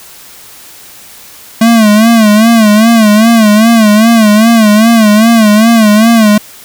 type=tone with vibrato; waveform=square; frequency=220 Hz; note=A3; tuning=in tune; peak=-3 dBFS; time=1.61-6.38 s; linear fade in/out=5 ms; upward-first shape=sine; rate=2.5 Hz; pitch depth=100 cents each way; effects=white hiss -33 dBFS RMS until 6.64 s

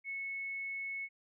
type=tone; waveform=sine; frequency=2200 Hz; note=C#7; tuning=14 cents flat; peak=-37 dBFS; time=0.04-1.09 s; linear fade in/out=50 ms; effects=none

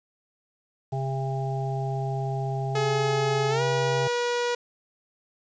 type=harmonic tone; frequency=134.2 Hz; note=C3; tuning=44 cents sharp; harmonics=1 / 3 / 5 / 6; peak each=-27 / -35 / -36 / -34 dBFS; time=0.92-4.08 s; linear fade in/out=10 ms
type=tone with pitch glide; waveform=sawtooth; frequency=424.9 to 482.5 Hz; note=G#4 to B4; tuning=+40 to -40 cents; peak=-20 dBFS; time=2.75-4.55 s; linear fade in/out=5 ms; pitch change=+220 cents; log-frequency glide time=3.49-3.62 s
effects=resampled to 16000 Hz + 9-bit

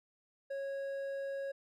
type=tone with hard clipping; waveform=triangle; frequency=550 Hz; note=C#5; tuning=14 cents flat; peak=-38 dBFS; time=0.5-1.52 s; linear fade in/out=10 ms; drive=9 dB; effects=none

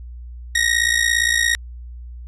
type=ring-modulated tone; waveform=sawtooth; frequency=1880 Hz; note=A#6; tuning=14 cents sharp; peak=-9 dBFS; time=0.55-1.55 s; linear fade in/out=0 ms; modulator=28.7 Hz; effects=added 60 Hz sine -32 dBFS peak until 2.27 s + resampled to 24000 Hz

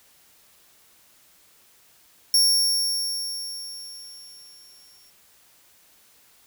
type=tone with exponential decay; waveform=sawtooth; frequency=5500 Hz; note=F8; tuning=27 cents flat; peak=-12 dBFS; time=2.34-5.1 s; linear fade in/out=2 ms; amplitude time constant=600 ms; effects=white hiss -57 dBFS RMS until 6.46 s

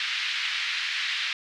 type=band-pass noise; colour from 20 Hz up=pink; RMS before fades=-29 dBFS; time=0-1.33 s; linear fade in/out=2 ms; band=1800 to 4100 Hz; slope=24 dB/octave; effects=none

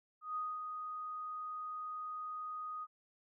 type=tone with ADSR envelope; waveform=sine; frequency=1244.5 Hz; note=D#6; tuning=in tune; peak=-35 dBFS; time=0.21-2.87 s; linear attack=150 ms; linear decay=230 ms; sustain=-5 dB; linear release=41 ms; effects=none

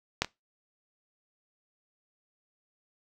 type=clicks; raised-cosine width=0.2 ms; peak=-7 / -17 dBFS; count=2; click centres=0.22 / 0.246 s; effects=noise-tail reverb RT60 0.2 s tail -21 dB re dry

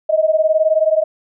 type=beating tone pair; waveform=sine; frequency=622.3 / 641.3 Hz; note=D#5 / E5; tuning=0 / -48 cents; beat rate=19 Hz; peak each=-14 / -15 dBFS; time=0.09-1.04 s; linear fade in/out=10 ms; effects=none

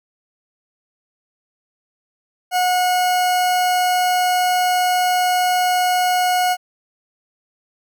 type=tone; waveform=40% pulse; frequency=727 Hz; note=F#5; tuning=31 cents flat; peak=-14 dBFS; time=2.51-6.57 s; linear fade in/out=50 ms; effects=none

